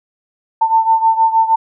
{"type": "beating tone pair", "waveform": "sine", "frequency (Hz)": [895, 901.4], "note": ["A5", "A5"], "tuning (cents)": [29, 42], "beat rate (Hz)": 6.4, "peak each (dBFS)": [-11, -15], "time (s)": [0.61, 1.56], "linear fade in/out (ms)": 10, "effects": []}